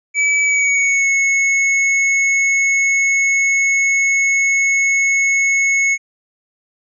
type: tone with pitch glide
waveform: square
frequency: 2294 to 2194 Hz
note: D7 to C#7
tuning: -41 to -18 cents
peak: -13 dBFS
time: 0.14-5.98 s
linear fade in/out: 50 ms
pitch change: -77 cents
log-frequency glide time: 0.43-1.08 s
effects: resampled to 22050 Hz